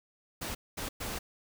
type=noise bursts at uneven times; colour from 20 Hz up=pink; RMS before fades=-37 dBFS; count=3; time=0.41-0.55 / 0.77-0.89 / 1-1.19 s; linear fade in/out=10 ms; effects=none